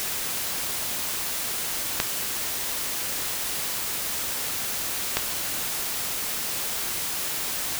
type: clicks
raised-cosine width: 0.2 ms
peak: -3 dBFS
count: 2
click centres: 2.001 / 5.17 s
effects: white hiss -29 dBFS RMS until 7.79 s